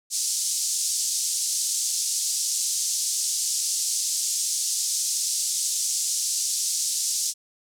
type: band-pass noise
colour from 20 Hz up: pink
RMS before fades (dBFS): -26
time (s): 0.1-7.34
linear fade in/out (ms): 50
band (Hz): 5400 to 9200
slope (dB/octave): 24
effects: none